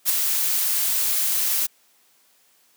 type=noise with ADSR envelope; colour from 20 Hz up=blue; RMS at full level=-17 dBFS; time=0.05-1.67 s; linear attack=47 ms; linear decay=5 ms; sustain=-5 dB; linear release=14 ms; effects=white hiss -60 dBFS RMS until 2.76 s + high-pass 200 Hz 12 dB/octave